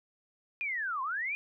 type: linear two-way sweep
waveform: sine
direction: down then up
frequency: 2470 to 1000 to 2470 Hz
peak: -31 dBFS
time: 0.61-1.35 s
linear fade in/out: 0 ms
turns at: 1.02 s
effects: none